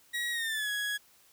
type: tone with pitch glide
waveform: 30% pulse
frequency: 1906 to 1668.9 Hz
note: A#6 to G#6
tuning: +38 to +8 cents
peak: -28 dBFS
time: 0.13-0.98 s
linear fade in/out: 20 ms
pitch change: -230 cents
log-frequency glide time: 0.31-0.7 s
effects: white hiss -62 dBFS RMS until 1.32 s